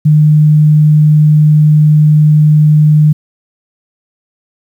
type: tone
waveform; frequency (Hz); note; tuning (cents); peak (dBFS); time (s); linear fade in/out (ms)
sine; 151.9; D#3; -41; -3; 0.05-3.13; 10
effects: 7-bit